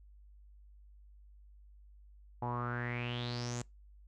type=tone with low-pass filter sweep; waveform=sawtooth; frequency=121 Hz; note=B2; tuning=35 cents flat; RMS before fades=-38 dBFS; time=2.42-3.62 s; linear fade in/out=5 ms; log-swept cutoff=850 to 7400 Hz; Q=7.3; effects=noise-tail reverb RT60 0.2 s tail -24 dB re dry + added 50 Hz sine -55 dBFS peak until 4.07 s